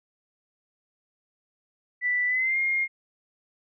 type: tone with pitch glide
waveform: sine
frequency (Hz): 1975.5 to 2130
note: B6 to C7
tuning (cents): 0 to +30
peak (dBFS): -22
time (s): 2.01-2.88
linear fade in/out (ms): 50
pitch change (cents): +130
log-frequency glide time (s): 2.27-2.58
effects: none